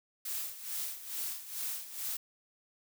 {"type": "noise with tremolo", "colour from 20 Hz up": "blue", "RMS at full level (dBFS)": -36, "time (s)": [0.25, 2.17], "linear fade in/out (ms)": 5, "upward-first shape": "sine", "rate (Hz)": 2.3, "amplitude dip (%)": 75, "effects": []}